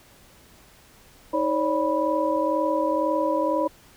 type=tone cluster; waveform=sine; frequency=315.8 / 541 / 583 / 983 Hz; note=D#4 / C#5 / D5 / B5; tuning=+26 / -42 / -13 / -8 cents; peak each=-26 dBFS; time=1.33-3.68 s; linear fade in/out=10 ms; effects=pink hiss -53 dBFS RMS until 3.96 s